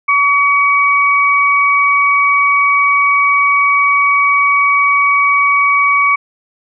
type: tone pair together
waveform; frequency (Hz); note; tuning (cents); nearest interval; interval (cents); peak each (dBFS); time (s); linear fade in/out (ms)
sine; 1135 / 2261; C#6 / C#7; +41 / +34; octave; 1193; -11; 0.08-6.16; 10
effects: none